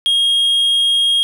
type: tone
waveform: triangle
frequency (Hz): 3257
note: G#7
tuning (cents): -34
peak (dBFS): -10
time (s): 0.06-1.23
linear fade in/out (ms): 0
effects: none